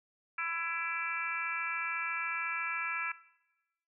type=harmonic tone; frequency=334 Hz; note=E4; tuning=23 cents sharp; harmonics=3 / 4 / 5 / 6 / 7 / 8; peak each=-45 / -37 / -40 / -47 / -36 / -45 dBFS; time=0.38-3.12 s; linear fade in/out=5 ms; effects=noise-tail reverb RT60 1.0 s tail -19 dB re dry